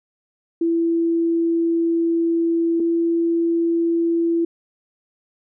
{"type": "tone pair in turn", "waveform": "sine", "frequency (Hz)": [333.8, 335.5], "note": ["E4", "E4"], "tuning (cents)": [22, 31], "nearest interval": "unison", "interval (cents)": 9, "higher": "second", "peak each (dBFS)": -16, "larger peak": "neither", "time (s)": [[0.61, 2.8], [2.8, 4.45]], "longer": "first", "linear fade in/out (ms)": 5, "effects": []}